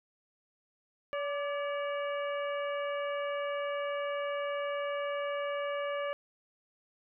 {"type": "harmonic tone with a mistuned harmonic", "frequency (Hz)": 571, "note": "D5", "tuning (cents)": -49, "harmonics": [1, 2, 3, 4, 5], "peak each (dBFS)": [-33, -39, -43, -45, -47], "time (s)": [1.13, 6.13], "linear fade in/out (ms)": 0, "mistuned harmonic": 2, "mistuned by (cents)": 48, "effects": []}